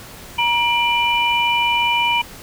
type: tone cluster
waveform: sine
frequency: 947 / 2380 / 2975 Hz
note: A#5 / D7 / F#7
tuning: +27 / +22 / +9 cents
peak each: -18 / -19 / -21 dBFS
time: 0.38-2.22 s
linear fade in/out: 10 ms
effects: pink hiss -38 dBFS RMS until 2.42 s